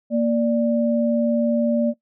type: tone pair together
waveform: sine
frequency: 233.1 / 587.4 Hz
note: A#3 / D5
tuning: 0 / 0 cents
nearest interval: octave + major third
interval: 1600 cents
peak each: -18 / -21 dBFS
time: 0.1-1.94 s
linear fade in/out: 50 ms
effects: noise-tail reverb RT60 0.1 s tail -19 dB re dry